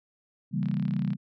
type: chord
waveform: sine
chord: C# diminished seventh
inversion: none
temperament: equal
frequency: 138.59 / 164.81 / 196 / 233.1 Hz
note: C#3 / E3 / G3 / Bb3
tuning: 0 / 0 / 0 / 0 cents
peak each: -31 / -31 / -29 / -34 dBFS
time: 0.51-1.17 s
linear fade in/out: 50 ms
type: click train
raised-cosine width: 0.3 ms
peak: -30 dBFS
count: 19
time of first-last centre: 0.63-1.133 s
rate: 35.8 Hz
effects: none